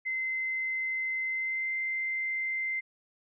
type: tone with pitch glide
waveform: sine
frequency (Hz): 2063 to 2081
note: C7 to C7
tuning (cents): -25 to -10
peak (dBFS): -29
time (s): 0.05-2.81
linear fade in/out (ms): 20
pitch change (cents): +15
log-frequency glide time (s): 1.25-1.74
effects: none